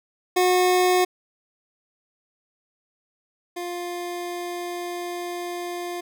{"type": "tone pair in turn", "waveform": "25% pulse", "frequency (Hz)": [363.7, 351.1], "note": ["F#4", "F4"], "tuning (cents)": [-30, 9], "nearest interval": "minor second", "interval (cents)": 61, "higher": "first", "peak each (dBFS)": [-13, -25], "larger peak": "first", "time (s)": [[0.36, 1.05], [3.56, 6.01]], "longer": "second", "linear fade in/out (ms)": 10, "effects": []}